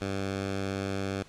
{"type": "tone", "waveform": "10% pulse", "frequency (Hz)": 97.5, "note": "G2", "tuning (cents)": -9, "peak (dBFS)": -22, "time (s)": [0.01, 1.23], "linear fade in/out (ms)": 5, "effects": ["pink hiss -54 dBFS RMS until 1.28 s", "low-pass 7000 Hz 12 dB/octave"]}